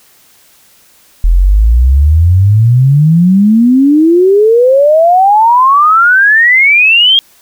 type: exponential sweep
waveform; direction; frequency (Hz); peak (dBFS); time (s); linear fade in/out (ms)
sine; up; 40.49 to 3273; -3; 1.24-7.19; 0
effects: white hiss -45 dBFS RMS until 7.41 s